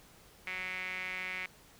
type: tone with band-pass filter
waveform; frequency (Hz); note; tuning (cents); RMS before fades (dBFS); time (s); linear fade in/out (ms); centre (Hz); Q
sawtooth; 185; F#3; 0; -39; 0.47-1.46; 0; 2200; 6.8
effects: pink hiss -59 dBFS RMS until 1.79 s